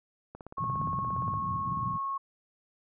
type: click train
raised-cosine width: 1 ms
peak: -29 dBFS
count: 18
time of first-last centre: 0.35-1.338 s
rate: 17.2 Hz
type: tone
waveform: sine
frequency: 1094 Hz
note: C#6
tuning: 23 cents flat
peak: -30 dBFS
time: 0.57-2.18 s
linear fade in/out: 10 ms
type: band-pass noise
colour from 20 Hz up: pink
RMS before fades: -37 dBFS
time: 0.59-1.98 s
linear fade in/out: 20 ms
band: 100 to 180 Hz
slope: 24 dB/octave
effects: none